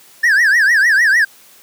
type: tone with vibrato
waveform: triangle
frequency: 1730 Hz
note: A6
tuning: 30 cents flat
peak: -7 dBFS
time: 0.23-1.25 s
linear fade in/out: 10 ms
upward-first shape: triangle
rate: 6.6 Hz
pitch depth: 230 cents each way
effects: white hiss -45 dBFS RMS until 1.62 s + high-pass 150 Hz 12 dB/octave